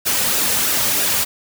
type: noise with flanger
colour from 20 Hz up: white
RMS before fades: -18 dBFS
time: 0.05-1.25 s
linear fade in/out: 20 ms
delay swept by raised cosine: 0.92 to 3.02 ms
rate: 3.1 Hz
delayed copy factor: -0.5
effects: none